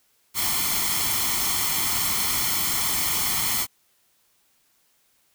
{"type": "noise with comb filter", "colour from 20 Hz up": "white", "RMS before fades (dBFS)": -24, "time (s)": [0.34, 3.67], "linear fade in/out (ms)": 50, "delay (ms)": 0.93, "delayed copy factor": 0.65, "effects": ["white hiss -65 dBFS RMS until 5.34 s"]}